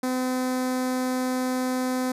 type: tone with notch filter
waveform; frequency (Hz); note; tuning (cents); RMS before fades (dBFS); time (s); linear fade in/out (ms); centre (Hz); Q
sawtooth; 255.1; C4; -44; -26; 0.03-2.12; 5; 2900; 1.3
effects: resampled to 32000 Hz